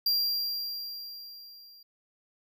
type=tone with level ramp; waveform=square; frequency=4755 Hz; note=D8; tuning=21 cents sharp; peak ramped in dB=-23 to -52 dBFS; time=0.06-1.83 s; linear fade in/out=5 ms; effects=none